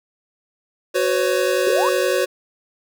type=chord; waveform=square; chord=F# suspended fourth; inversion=none; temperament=equal with one note detuned; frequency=370 / 503.7 / 554.4 Hz; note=F#4 / B4 / C#5; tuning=0 / +34 / 0 cents; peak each=-22 dBFS; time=0.94-2.26 s; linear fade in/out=20 ms
type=exponential sweep; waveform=sine; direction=up; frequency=370 to 1181 Hz; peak=-19 dBFS; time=1.67-1.89 s; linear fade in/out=2 ms
effects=none